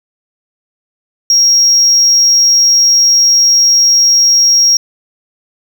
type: tone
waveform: triangle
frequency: 5600 Hz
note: F8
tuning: 4 cents sharp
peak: -3 dBFS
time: 1.3-4.77 s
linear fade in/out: 2 ms
effects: tanh soft clip ceiling 0 dBFS + 7-bit